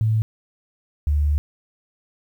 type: tone pair in turn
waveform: sine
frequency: 110 / 73.57 Hz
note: A2 / D2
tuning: 0 / +4 cents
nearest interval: perfect fifth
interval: 696 cents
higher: first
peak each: -16 dBFS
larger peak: neither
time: 0.01-0.22 / 1.07-1.38 s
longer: second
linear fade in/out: 0 ms
effects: 9-bit